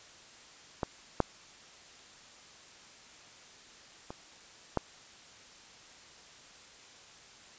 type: clicks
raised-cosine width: 1 ms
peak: -16 / -10 / -26 / -13 dBFS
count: 4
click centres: 0.832 / 1.203 / 4.105 / 4.773 s
effects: white hiss -54 dBFS RMS until 7.58 s + resampled to 16000 Hz